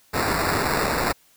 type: noise with sample-and-hold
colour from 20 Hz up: white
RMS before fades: -23 dBFS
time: 0.13-1.13 s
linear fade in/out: 20 ms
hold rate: 3150 Hz
effects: white hiss -58 dBFS RMS until 1.36 s